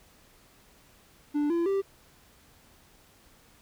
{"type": "tone with pitch steps", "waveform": "triangle", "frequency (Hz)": [293.7, 339.3, 392], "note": ["D4", "F4", "G4"], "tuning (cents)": [0, -50, 0], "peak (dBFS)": -22, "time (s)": [1.34, 1.82], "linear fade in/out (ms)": 20, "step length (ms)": 160, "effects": ["pink hiss -59 dBFS RMS until 3.61 s"]}